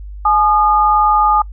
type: tone pair together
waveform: sine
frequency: 848.2 / 1221 Hz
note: G#5 / D#6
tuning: +36 / -33 cents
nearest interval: tritone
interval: 631 cents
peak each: -12 dBFS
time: 0.25-1.42 s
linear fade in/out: 5 ms
effects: noise-tail reverb RT60 0.1 s tail -24 dB re dry + added 50 Hz sine -27 dBFS peak until 1.52 s